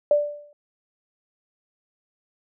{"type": "tone with exponential decay", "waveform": "sine", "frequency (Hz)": 587.3, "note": "D5", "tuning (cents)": 0, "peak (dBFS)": -12, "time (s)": [0.11, 0.53], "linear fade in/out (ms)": 2, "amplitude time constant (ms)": 90, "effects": []}